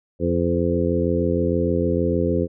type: harmonic tone with a mistuned harmonic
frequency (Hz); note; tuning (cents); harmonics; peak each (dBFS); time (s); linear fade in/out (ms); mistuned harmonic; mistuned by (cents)
86.5; F2; -16; 1 / 2 / 3 / 4 / 5 / 6; -25 / -25 / -25 / -25 / -25 / -25; 0.19-2.48; 50; 6; -15
effects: none